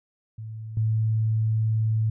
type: tone with level steps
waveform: sine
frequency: 110.2 Hz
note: A2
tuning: 3 cents sharp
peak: -33 / -20 dBFS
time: 0.38-2.1 s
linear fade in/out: 5 ms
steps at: 0.77 s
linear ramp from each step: 2 ms
effects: none